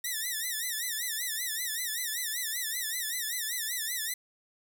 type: tone with vibrato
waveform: 5% pulse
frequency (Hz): 1864.7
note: A#6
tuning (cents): 0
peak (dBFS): -21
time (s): 0.04-4.14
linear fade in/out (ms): 5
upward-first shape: sine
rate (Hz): 5.2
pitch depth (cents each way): 140
effects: 10-bit